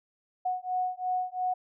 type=beating tone pair; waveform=sine; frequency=733 / 735.9 Hz; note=F#5 / F#5; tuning=-16 / -10 cents; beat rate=2.9 Hz; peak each=-31 dBFS; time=0.45-1.54 s; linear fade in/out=10 ms; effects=none